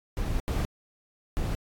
brown noise bursts at uneven times, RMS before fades -28 dBFS, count 3, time 0.17-0.4 / 0.48-0.65 / 1.37-1.55 s, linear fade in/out 0 ms, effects AAC 64 kbps

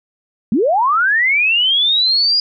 sine linear sweep, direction up, 185 to 4917 Hz, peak -11 dBFS, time 0.52-2.4 s, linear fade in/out 2 ms, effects none

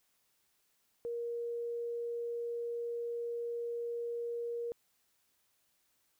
sine tone, 471.4 Hz, A#4, 19 cents sharp, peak -35 dBFS, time 1.05-4.72 s, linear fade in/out 0 ms, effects white hiss -75 dBFS RMS until 6.19 s

